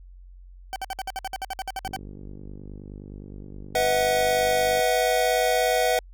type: tone bursts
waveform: 40% pulse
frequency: 767 Hz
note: G5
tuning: 38 cents flat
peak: -27 dBFS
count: 15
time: 0.73-1.963 s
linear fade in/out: 0 ms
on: 29 ms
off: 57 ms
type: click train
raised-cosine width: 3 ms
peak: -28 dBFS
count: 147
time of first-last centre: 1.85-4.794 s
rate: 49.6 Hz
type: chord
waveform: square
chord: B suspended fourth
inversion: none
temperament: equal with one note detuned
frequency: 493.9 / 643.1 / 740 Hz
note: B4 / E5 / F#5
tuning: 0 / -43 / 0 cents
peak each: -25 dBFS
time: 3.75-5.99 s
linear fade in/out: 2 ms
effects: added 45 Hz sine -43 dBFS peak until 6.13 s